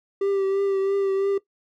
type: tone with vibrato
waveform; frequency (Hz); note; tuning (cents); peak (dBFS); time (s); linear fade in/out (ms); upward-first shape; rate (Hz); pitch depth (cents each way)
triangle; 392; G4; 0; -18; 0.21-1.38; 5; triangle; 3; 30
effects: noise-tail reverb RT60 0.1 s tail -17 dB re dry